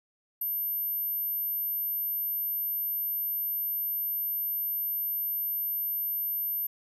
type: tone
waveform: sine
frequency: 13000 Hz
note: G#9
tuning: 38 cents flat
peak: -28 dBFS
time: 0.41-6.67 s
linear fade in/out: 5 ms
effects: none